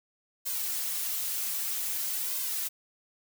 blue noise with flanger, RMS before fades -32 dBFS, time 0.45-2.69 s, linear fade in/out 20 ms, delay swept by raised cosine 1.9 to 7.6 ms, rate 0.52 Hz, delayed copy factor +0.85, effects none

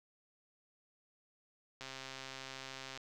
click train, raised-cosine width 0.2 ms, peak -28 dBFS, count 156, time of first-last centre 1.81-2.975 s, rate 133 Hz, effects none

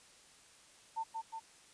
sine tone with echo, 898 Hz, A5, 35 cents sharp, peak -34 dBFS, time 0.96-1.04 s, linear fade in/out 20 ms, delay 180 ms, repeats 2, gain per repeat -3 dB, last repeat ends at 1.4 s, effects white hiss -61 dBFS RMS until 1.73 s + resampled to 22050 Hz

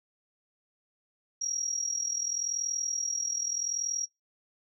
sine tone with amplitude modulation, 5660 Hz, F8, 22 cents sharp, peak -25 dBFS, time 1.41-4.06 s, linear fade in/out 10 ms, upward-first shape sine, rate 40.8 Hz, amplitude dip 75%, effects noise-tail reverb RT60 0.2 s tail -26 dB re dry + tanh soft clip ceiling -21 dBFS

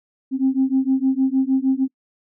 sine beating tone pair, 262 / 268.5 Hz, C4 / C4, +2 / +45 cents, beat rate 6.5 Hz, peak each -18 dBFS, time 0.31-1.88 s, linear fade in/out 50 ms, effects noise-tail reverb RT60 0.1 s tail -24 dB re dry + tanh soft clip ceiling -9 dBFS

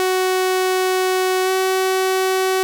sawtooth tone with pitch glide, 372.2 to 377 Hz, F#4 to F#4, +10 to +32 cents, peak -12 dBFS, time 0-2.63 s, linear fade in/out 0 ms, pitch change +22 cents, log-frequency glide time 1.43-1.5 s, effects none

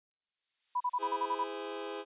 violet noise with exponential growth, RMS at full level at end -45 dBFS, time 0.01-1.03 s, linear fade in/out 5 ms, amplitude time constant 220 ms
sine tone bursts, 987.8 Hz, B5, in tune, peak -28 dBFS, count 8, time 0.75-1.442 s, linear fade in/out 10 ms, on 55 ms, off 36 ms
sawtooth chord, E augmented, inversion none, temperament just, 329.6 / 412 / 515 Hz, E4 / G#4 / B#4, 0 / -14 / -28 cents, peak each -41 / -36 / -39 dBFS, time 0.98-2.05 s, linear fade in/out 50 ms
effects resampled to 8000 Hz

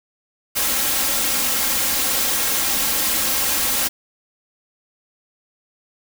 white noise with comb filter, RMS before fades -20 dBFS, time 0.55-3.89 s, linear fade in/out 20 ms, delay 3.7 ms, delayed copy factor +0.6, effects none

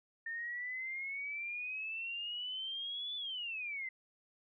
sine exponential two-way sweep, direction up then down, 1811 to 3497 to 2032 Hz, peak -38 dBFS, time 0.26-3.89 s, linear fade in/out 5 ms, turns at 3.16 s, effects none

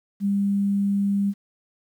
sine tone, 200 Hz, G3, 35 cents sharp, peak -19 dBFS, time 0.2-1.34 s, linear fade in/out 50 ms, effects 9-bit

